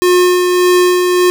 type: tone with tremolo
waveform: square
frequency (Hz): 359.7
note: F#4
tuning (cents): -49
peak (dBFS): -7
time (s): 0.02-1.3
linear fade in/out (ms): 0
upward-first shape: sine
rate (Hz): 1.7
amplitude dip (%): 35
effects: none